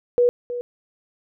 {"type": "tone with echo", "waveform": "sine", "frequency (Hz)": 485.9, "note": "B4", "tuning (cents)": -28, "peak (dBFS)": -13, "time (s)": [0.18, 0.29], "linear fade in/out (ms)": 0, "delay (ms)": 320, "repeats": 1, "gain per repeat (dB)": -12, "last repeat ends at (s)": 0.61, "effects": []}